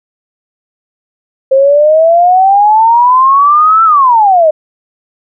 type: exponential two-way sweep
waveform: sine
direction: up then down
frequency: 527 to 1344 to 602 Hz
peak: -3 dBFS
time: 1.51-4.51 s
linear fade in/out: 10 ms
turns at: 3.84 s
effects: none